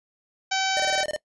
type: harmonic tone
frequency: 767 Hz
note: G5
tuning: 38 cents flat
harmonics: 1 / 2 / 3 / 4 / 5 / 6 / 7 / 8 / 9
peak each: -26 / -29 / -31 / -32 / -33 / -34 / -34 / -35 / -36 dBFS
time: 0.51-1.04 s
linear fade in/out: 10 ms
type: tone bursts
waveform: square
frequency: 605 Hz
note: D#5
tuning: 49 cents flat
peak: -26 dBFS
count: 8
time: 0.77-1.162 s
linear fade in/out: 0 ms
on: 28 ms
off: 24 ms
effects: noise-tail reverb RT60 0.1 s tail -21 dB re dry + resampled to 24000 Hz